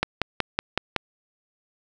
click train, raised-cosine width 0.3 ms, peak -5 dBFS, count 6, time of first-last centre 0.03-0.963 s, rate 5.36 Hz, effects none

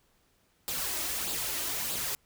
white noise with flanger, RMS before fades -33 dBFS, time 0.68-2.15 s, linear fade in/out 0 ms, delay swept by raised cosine 0.24 to 3.24 ms, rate 1.6 Hz, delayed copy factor +0.5, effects pink hiss -69 dBFS RMS until 2.25 s

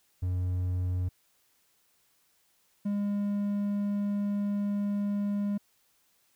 triangle tone pair in turn, 90.6 / 203.4 Hz, F#2 / G#3, -36 / -36 cents, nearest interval octave + major second, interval 1400 cents, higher second, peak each -25 dBFS, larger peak neither, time 0.22-1.09 / 2.85-5.58 s, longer second, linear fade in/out 10 ms, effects white hiss -69 dBFS RMS until 6.35 s

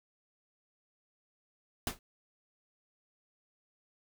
pink noise with exponential decay, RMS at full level -28 dBFS, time 1.87-1.99 s, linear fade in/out 1 ms, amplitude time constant 25 ms, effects none

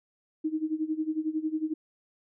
sine tone with tremolo, 313 Hz, D#4, 10 cents sharp, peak -24 dBFS, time 0.44-1.74 s, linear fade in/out 10 ms, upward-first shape sine, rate 11 Hz, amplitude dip 85%, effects none

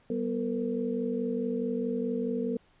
sine tone cluster, 191.3 / 243.3 / 453.6 / 498.3 Hz, G3 / B3 / A#4 / B4, -42 / -26 / -47 / +15 cents, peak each -36 / -31 / -32 / -39 dBFS, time 0.1-2.57 s, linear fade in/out 2 ms, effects pink hiss -64 dBFS RMS until 2.8 s + resampled to 8000 Hz

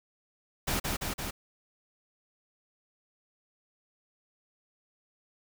pink noise with echo, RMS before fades -30 dBFS, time 0.67-0.8 s, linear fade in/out 10 ms, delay 170 ms, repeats 3, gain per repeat -2 dB, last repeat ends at 1.31 s, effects none

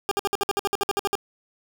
20% pulse tone bursts, 402 Hz, G4, 44 cents sharp, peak -16 dBFS, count 14, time 0.09-1.153 s, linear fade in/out 0 ms, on 23 ms, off 57 ms, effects none

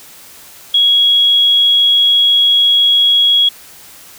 sine tone, 3322 Hz, G#7, in tune, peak -7 dBFS, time 0.74-3.49 s, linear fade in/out 5 ms, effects white hiss -38 dBFS RMS until 4.18 s

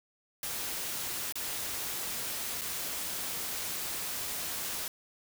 white noise with dropouts, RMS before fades -36 dBFS, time 0.43-4.88 s, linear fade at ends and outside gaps 2 ms, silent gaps 1.324-1.355 / 2.612-2.616 s, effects none

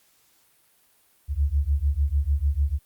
sine beating tone pair, 68.1 / 74.8 Hz, C#2 / D2, -30 / +32 cents, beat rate 6.7 Hz, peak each -23 dBFS, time 1.28-2.79 s, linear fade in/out 50 ms, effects white hiss -62 dBFS RMS until 2.85 s + Opus 48 kbps

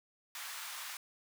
pink high-pass noise, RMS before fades -44 dBFS, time 0.35-0.97 s, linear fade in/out 2 ms, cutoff 980 Hz, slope 24 dB/octave, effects none

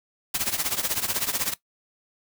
white noise with tremolo, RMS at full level -23 dBFS, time 0.34-1.54 s, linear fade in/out 5 ms, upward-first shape triangle, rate 16 Hz, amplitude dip 90%, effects noise-tail reverb RT60 0.1 s tail -18 dB re dry

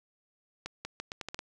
accelerating click train, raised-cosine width 0.2 ms, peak -20 dBFS, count 8, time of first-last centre 0.66-1.391 s, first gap 190 ms, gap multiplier 0.79, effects none

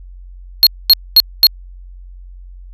square tone bursts, 4287 Hz, C8, 41 cents sharp, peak -3 dBFS, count 4, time 0.63-1.468 s, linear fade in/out 0 ms, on 37 ms, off 230 ms, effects added 45 Hz sine -32 dBFS peak until 2.73 s + resampled to 32000 Hz

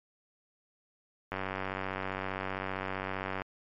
click train, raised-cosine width 0.5 ms, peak -19 dBFS, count 201, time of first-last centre 1.32-3.419 s, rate 95.3 Hz, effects MP3 48 kbps

